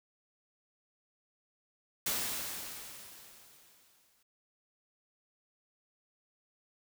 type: noise with exponential decay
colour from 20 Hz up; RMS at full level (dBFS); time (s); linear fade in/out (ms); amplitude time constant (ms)
white; -32; 2.06-4.23; 5; 470
effects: none